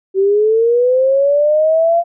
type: linear sweep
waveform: sine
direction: up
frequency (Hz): 378.8 to 691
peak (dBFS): -9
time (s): 0.14-2.04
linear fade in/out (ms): 50
effects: none